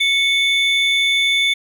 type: tone pair together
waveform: triangle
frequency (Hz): 2217 / 3519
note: C#7 / A7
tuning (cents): 0 / 0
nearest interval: minor sixth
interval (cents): 800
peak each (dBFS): -15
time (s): 0-1.54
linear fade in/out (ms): 10
effects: none